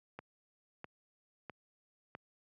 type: click train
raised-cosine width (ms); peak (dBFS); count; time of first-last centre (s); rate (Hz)
0.5; -29; 4; 0.19-2.151; 1.53
effects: high-pass 100 Hz 12 dB/octave